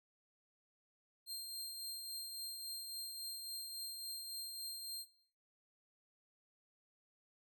sawtooth tone with tremolo, 4186 Hz, C8, in tune, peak -39 dBFS, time 1.26-5.06 s, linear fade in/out 50 ms, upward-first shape triangle, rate 3.6 Hz, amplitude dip 40%, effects noise-tail reverb RT60 0.6 s tail -17 dB re dry

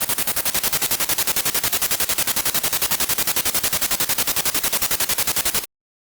white noise with tremolo, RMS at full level -18 dBFS, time 0-5.65 s, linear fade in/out 20 ms, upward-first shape square, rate 11 Hz, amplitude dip 80%, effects Opus 24 kbps

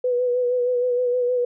sine tone with vibrato, 493.9 Hz, B4, in tune, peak -18 dBFS, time 0.04-1.45 s, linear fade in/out 5 ms, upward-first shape sine, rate 6.4 Hz, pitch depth 32 cents each way, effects none

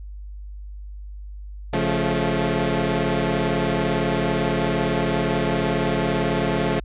15% pulse chord, Db augmented, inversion none, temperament equal with one note detuned, 138.59 / 174.61 / 216.8 Hz, Db3 / F3 / A3, 0 / 0 / -25 cents, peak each -18 dBFS, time 1.73-6.8 s, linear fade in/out 5 ms, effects added 50 Hz sine -33 dBFS peak until 6.84 s + resampled to 8000 Hz

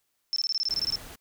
sine tone bursts, 5330 Hz, E8, 18 cents sharp, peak -24 dBFS, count 12, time 0.33-0.956 s, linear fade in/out 0 ms, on 32 ms, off 22 ms
pink noise, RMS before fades -44 dBFS, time 0.69-1.16 s, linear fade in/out 10 ms
effects white hiss -75 dBFS RMS until 1.2 s

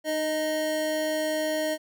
square tone pair together, 307.6 / 623 Hz, D#4 / D#5, -20 / +2 cents, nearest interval octave, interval 1222 cents, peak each -32 / -27 dBFS, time 0.04-1.78 s, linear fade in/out 50 ms, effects none

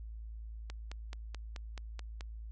click train, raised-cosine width 0.2 ms, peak -27 dBFS, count 8, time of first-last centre 0.7-2.209 s, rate 4.64 Hz, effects added 55 Hz sine -42 dBFS peak until 2.51 s + resampled to 22050 Hz

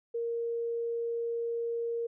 sine tone, 466.2 Hz, A#4, in tune, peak -30 dBFS, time 0.14-2.07 s, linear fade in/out 10 ms, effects none

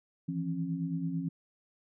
sine tone cluster, 160.2 / 169.2 / 271.1 Hz, E3 / E3 / C#4, -49 / +45 / -38 cents, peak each -39 / -33 / -36 dBFS, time 0.28-1.29 s, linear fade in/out 10 ms, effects none

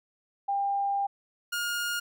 sine / sawtooth tone pair in turn, 798 / 1421.9 Hz, G5 / F6, +31 / +31 cents, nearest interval minor seventh, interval 1000 cents, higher second, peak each -25 dBFS, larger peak neither, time 0.48-1.07 / 1.52-2 s, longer first, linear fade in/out 10 ms, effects none

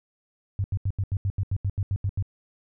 sine tone bursts, 98 Hz, G2, in tune, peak -22 dBFS, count 13, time 0.59-2.225 s, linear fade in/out 0 ms, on 51 ms, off 81 ms, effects none

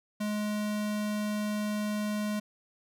square tone, 210 Hz, G#3, 19 cents sharp, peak -30 dBFS, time 0.2-2.4 s, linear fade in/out 10 ms, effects none

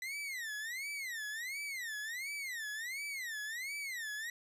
40% pulse tone with vibrato, 1975.5 Hz, B6, in tune, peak -38 dBFS, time 0.02-4.3 s, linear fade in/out 2 ms, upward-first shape sine, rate 1.4 Hz, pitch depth 270 cents each way, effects resampled to 32000 Hz

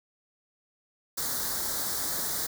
white band-stop noise, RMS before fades -31 dBFS, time 1.17-2.47 s, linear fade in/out 10 ms, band 1900 to 3700 Hz, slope 48 dB/octave, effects none

